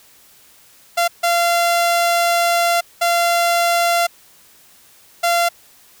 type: tone bursts at uneven times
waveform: sawtooth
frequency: 688 Hz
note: F5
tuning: 26 cents flat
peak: -10 dBFS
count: 4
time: 0.97-1.08 / 1.23-2.81 / 3.01-4.07 / 5.23-5.49 s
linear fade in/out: 10 ms
effects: white hiss -49 dBFS RMS until 6 s